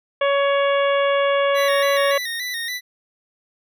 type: harmonic tone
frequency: 560 Hz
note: C#5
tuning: 18 cents sharp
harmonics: 1 / 2 / 3 / 4 / 5 / 6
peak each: -17 / -23 / -27 / -29 / -31 / -33 dBFS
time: 0.21-2.18 s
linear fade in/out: 5 ms
type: tone with vibrato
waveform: 25% pulse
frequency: 1916 Hz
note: A#6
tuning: 47 cents sharp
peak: -21 dBFS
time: 1.54-2.81 s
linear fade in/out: 50 ms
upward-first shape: square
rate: 3.5 Hz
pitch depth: 59 cents each way
effects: none